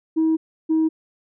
sine tone pair in turn, 320 / 318.4 Hz, D#4 / D#4, +49 / +40 cents, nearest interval unison, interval 9 cents, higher first, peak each -14 dBFS, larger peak neither, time 0.16-0.37 / 0.69-0.89 s, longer first, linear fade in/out 20 ms, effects tanh soft clip ceiling -13 dBFS

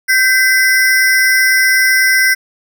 square ring-modulated tone, 1791 Hz, A6, 30 cents sharp, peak -6 dBFS, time 0.08-2.35 s, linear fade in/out 20 ms, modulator 232 Hz, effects none

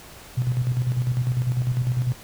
sine tone with tremolo, 124.1 Hz, B2, 9 cents sharp, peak -18 dBFS, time 0.37-2.13 s, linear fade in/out 10 ms, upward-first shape square, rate 10 Hz, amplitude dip 55%, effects pink hiss -44 dBFS RMS until 2.23 s

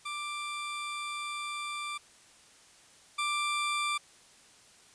20% pulse tone pair in turn, 1179 / 1179 Hz, D6 / D6, +6 / +6 cents, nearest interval unison, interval 0 cents, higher neither, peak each -30 / -24 dBFS, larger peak second, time 0.05-1.98 / 3.18-3.98 s, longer first, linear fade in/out 10 ms, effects white hiss -58 dBFS RMS until 4.94 s + resampled to 22050 Hz

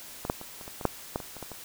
clicks, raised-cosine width 1 ms, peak -19 / -11 / -26 / -30 / -27 / -24 / -8 / -14 / -25 / -28 / -23 / -26 dBFS, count 12, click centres 0.251 / 0.299 / 0.414 / 0.612 / 0.679 / 0.812 / 0.853 / 1.159 / 1.202 / 1.367 / 1.427 / 1.517 s, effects white hiss -45 dBFS RMS until 1.64 s

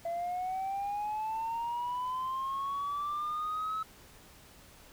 sine linear sweep, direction up, 672 to 1299 Hz, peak -30 dBFS, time 0.05-3.83 s, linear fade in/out 5 ms, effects tanh soft clip ceiling -30 dBFS + pink hiss -56 dBFS RMS until 4.92 s

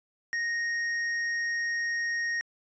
sine tone with tanh clipping, 1864.7 Hz, A#6, in tune, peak -29 dBFS, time 0.33-2.41 s, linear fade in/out 0 ms, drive 9 dB, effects resampled to 16000 Hz

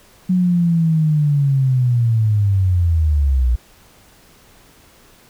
sine linear sweep, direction down, 185 to 58.27 Hz, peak -12 dBFS, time 0.29-3.56 s, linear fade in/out 10 ms, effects pink hiss -49 dBFS RMS until 5.29 s

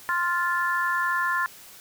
sine chord, F major, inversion second, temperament just, 1047.7 / 1396.9 / 1746.1 Hz, C6 / F6 / A6, +2 / 0 / -14 cents, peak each -26 / -28 / -26 dBFS, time 0.09-1.46 s, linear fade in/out 0 ms, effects white hiss -47 dBFS RMS until 1.8 s

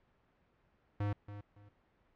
square tone with echo, 102.6 Hz, G#2, 21 cents flat, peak -33 dBFS, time 1-1.13 s, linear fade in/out 5 ms, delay 280 ms, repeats 2, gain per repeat -12 dB, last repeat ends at 1.69 s, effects pink hiss -72 dBFS RMS until 2.15 s + low-pass 2000 Hz 12 dB/octave

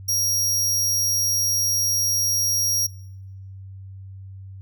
sawtooth tone, 5640 Hz, F8, 16 cents sharp, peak -17 dBFS, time 0.08-2.87 s, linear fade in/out 10 ms, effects noise-tail reverb RT60 0.8 s tail -21 dB re dry + added 96 Hz sine -36 dBFS peak until 4.61 s

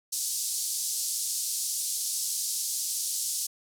white band-pass noise, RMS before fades -31 dBFS, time 0.12-3.47 s, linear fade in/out 10 ms, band 4700 to 11000 Hz, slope 24 dB/octave, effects none

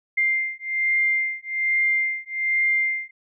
sine beating tone pair, 2100 / 2101.2 Hz, C7 / C7, +6 / +7 cents, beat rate 1.2 Hz, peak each -23 / -23 dBFS, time 0.17-3.11 s, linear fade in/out 10 ms, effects none

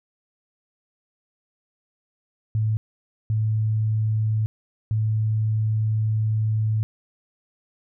sine tone bursts at uneven times, 109 Hz, A2, 16 cents flat, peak -19 dBFS, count 3, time 2.55-2.77 / 3.3-4.46 / 4.91-6.83 s, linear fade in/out 0 ms, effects none

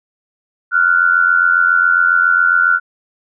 sine tone pair together, 1392.7 / 1480 Hz, F6 / F#6, -5 / 0 cents, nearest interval minor second, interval 105 cents, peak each -12 dBFS, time 0.71-2.8 s, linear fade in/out 50 ms, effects none

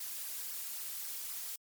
blue noise with flanger, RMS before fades -41 dBFS, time 0-1.56 s, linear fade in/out 5 ms, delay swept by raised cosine 0.27 to 3.47 ms, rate 3.8 Hz, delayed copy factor -0.65, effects MP3 96 kbps

